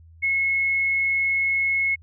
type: tone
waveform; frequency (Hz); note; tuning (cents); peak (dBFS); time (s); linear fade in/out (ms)
sine; 2179; C#7; -30; -19; 0.22-1.96; 20
effects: added 82 Hz sine -46 dBFS peak until 2.02 s